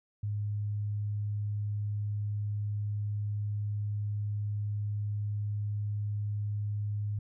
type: tone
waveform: sine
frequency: 103.83 Hz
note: G#2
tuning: in tune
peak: -30 dBFS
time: 0.23-7.19 s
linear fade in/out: 5 ms
effects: none